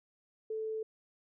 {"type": "tone", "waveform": "sine", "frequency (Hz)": 438.6, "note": "A4", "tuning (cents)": -6, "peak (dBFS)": -34, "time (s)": [0.5, 0.83], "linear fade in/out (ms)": 5, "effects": []}